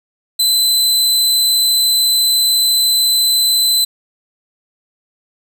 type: tone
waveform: sawtooth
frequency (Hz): 4033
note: B7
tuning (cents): +36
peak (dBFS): -8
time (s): 0.39-3.85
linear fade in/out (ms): 10
effects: none